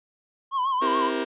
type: tone with vibrato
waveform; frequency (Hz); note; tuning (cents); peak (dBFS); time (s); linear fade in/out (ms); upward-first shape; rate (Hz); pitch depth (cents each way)
triangle; 1046.5; C6; 0; -20; 0.51-1.11; 50; sine; 7; 91
type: chord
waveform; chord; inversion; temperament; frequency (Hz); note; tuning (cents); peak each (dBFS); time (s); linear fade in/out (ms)
sawtooth; C dominant seventh; none; just; 261.6 / 327 / 392.4 / 470.9; C4 / E4 / G4 / Bb4; 0 / -14 / +2 / +18; -26; 0.81-1.25; 20
effects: resampled to 8000 Hz